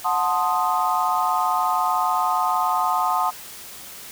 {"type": "chord", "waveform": "sine", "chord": "F# diminished seventh", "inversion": "none", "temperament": "equal with one note detuned", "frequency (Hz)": [729.8, 880, 1046.5, 1244.5], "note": ["F#5", "A5", "C6", "Eb6"], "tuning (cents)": [-24, 0, 0, 0], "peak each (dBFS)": -24, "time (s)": [0.04, 3.31], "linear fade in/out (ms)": 20, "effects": ["white hiss -39 dBFS RMS until 4.11 s"]}